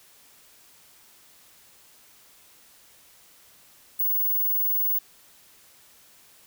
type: tone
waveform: sine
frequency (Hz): 15640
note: B9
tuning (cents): -18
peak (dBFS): -21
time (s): 3.99-4.99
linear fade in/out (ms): 10
effects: white hiss -55 dBFS RMS until 6.46 s